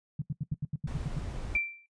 sine tone bursts, 146.83 Hz, D3, in tune, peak -28 dBFS, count 10, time 0.19-1.191 s, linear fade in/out 5 ms, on 29 ms, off 79 ms
click, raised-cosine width 5 ms, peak -27 dBFS, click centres 0.523 s
brown noise, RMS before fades -37 dBFS, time 0.87-1.57 s, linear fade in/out 5 ms
sine tone with exponential decay, 2349 Hz, D7, in tune, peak -23 dBFS, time 1.55-1.86 s, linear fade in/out 2 ms, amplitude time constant 67 ms
effects noise-tail reverb RT60 0.1 s tail -18 dB re dry + resampled to 22050 Hz

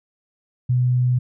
sine tone, 124.9 Hz, B2, 20 cents sharp, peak -15 dBFS, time 0.69-1.19 s, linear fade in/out 10 ms, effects none

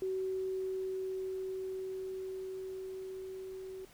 sine tone with level ramp, 377.9 Hz, F#4, 37 cents sharp, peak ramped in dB -32 to -42 dBFS, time 0.02-3.85 s, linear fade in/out 2 ms, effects pink hiss -60 dBFS RMS until 3.93 s

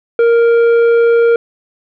sine tone with tanh clipping, 466.2 Hz, A#4, in tune, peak -8 dBFS, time 0.19-1.36 s, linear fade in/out 2 ms, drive 8 dB, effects none

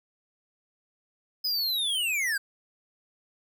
square linear sweep, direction down, 5070 to 1534 Hz, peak -26 dBFS, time 1.44-2.38 s, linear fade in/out 10 ms, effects none

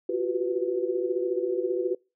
sine tone cluster, 349.7 / 368.3 / 383 / 495.1 Hz, F4 / F#4 / G4 / B4, +2 / -8 / -40 / +4 cents, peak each -30 dBFS, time 0.09-1.95 s, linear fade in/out 5 ms, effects noise-tail reverb RT60 0.3 s tail -26 dB re dry

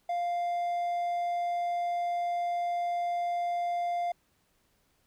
triangle tone, 698.5 Hz, F5, in tune, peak -26 dBFS, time 0.09-4.12 s, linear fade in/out 5 ms, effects pink hiss -71 dBFS RMS until 5.06 s

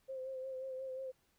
sine tone with vibrato, 524 Hz, C5, 2 cents sharp, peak -40 dBFS, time 0.08-1.12 s, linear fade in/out 20 ms, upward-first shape sine, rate 5.6 Hz, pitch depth 31 cents each way, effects pink hiss -75 dBFS RMS until 1.38 s

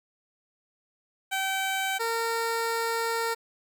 15% pulse tone pair in turn, 770 / 458.8 Hz, G5 / A#4, -31 / -28 cents, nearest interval major sixth, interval 897 cents, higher first, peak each -20 dBFS, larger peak neither, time 1.31-1.99 / 1.99-3.35 s, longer second, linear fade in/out 20 ms, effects 10-bit

